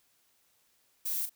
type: noise with echo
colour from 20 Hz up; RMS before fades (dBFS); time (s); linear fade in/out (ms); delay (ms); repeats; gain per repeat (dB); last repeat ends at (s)
violet; -33; 1.05-1.26; 10; 37; 1; -9; 1.297
effects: white hiss -70 dBFS RMS until 1.35 s